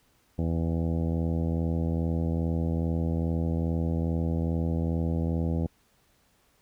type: harmonic tone with a mistuned harmonic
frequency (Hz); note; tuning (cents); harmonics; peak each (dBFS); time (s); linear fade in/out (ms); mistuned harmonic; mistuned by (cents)
82.41; E2; 0; 1 / 2 / 3 / 4 / 5 / 6 / 7 / 8 / 9 / 10; -28 / -29 / -33 / -37 / -44 / -39 / -44 / -47 / -50 / -51; 0.38-5.67; 10; 9; +19
effects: pink hiss -66 dBFS RMS until 6.61 s